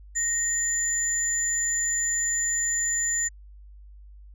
sine tone pair together, 1864.7 / 7057 Hz, A#6 / A8, 0 / +4 cents, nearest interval octave + major seventh, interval 2304 cents, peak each -29 / -23 dBFS, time 0.15-3.29 s, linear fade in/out 20 ms, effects tanh soft clip ceiling -17 dBFS + added 50 Hz sine -44 dBFS peak until 4.34 s

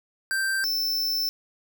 square tone pair in turn, 1568 / 5320 Hz, G6 / E8, 0 / +15 cents, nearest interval octave + major sixth, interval 2115 cents, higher second, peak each -24 / -24 dBFS, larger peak neither, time 0.31-0.64 / 0.64-1.29 s, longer second, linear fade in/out 0 ms, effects none

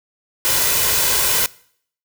white noise with comb filter, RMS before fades -17 dBFS, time 0.45-1.46 s, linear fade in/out 0 ms, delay 2 ms, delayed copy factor +0.5, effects noise-tail reverb RT60 0.6 s tail -22 dB re dry

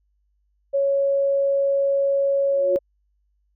sine tone, 554.4 Hz, C#5, in tune, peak -17 dBFS, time 0.73-2.79 s, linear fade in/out 20 ms
sine tone with exponential growth, 360 Hz, F#4, 47 cents flat, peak -19 dBFS, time 2.45-2.76 s, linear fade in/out 0 ms, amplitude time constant 66 ms
effects added 50 Hz sine -64 dBFS peak until 3.55 s

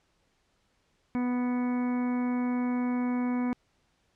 harmonic tone, 246.9 Hz, B3, in tune, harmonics 1 / 2 / 3 / 4 / 5 / 6 / 7 / 8 / 9, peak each -26 / -41 / -42 / -41 / -48 / -51 / -51 / -56 / -46 dBFS, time 1.15-3.53 s, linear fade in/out 0 ms, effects pink hiss -71 dBFS RMS until 4.15 s + low-pass 7000 Hz 12 dB/octave

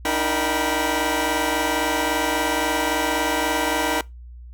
20% pulse tone cluster, 296.2 / 319.9 / 467.3 / 778 / 977 Hz, D4 / D#4 / A#4 / G5 / B5, +15 / +48 / +4 / -13 / -19 cents, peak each -22 dBFS, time 0.05-4.01 s, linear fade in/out 2 ms, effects noise-tail reverb RT60 0.2 s tail -22 dB re dry + added 60 Hz sine -37 dBFS peak until 4.53 s

